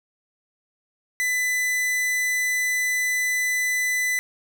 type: tone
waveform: 45% pulse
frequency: 2000 Hz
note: B6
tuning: 21 cents sharp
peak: -21 dBFS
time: 1.2-4.19 s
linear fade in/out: 0 ms
effects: none